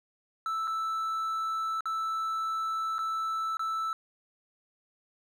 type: tone with dropouts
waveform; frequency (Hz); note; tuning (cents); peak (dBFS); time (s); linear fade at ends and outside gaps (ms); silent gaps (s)
triangle; 1318.5; E6; 0; -27; 0.46-3.93; 1; 0.673-0.677 / 1.807-1.856 / 2.983-2.99 / 3.57-3.594
effects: none